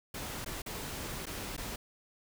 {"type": "noise with dropouts", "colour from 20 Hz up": "pink", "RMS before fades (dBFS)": -40, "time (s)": [0.14, 1.76], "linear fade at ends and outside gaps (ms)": 5, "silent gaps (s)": [[0.447, 0.46], [0.62, 0.661], [1.257, 1.266], [1.566, 1.577]], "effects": []}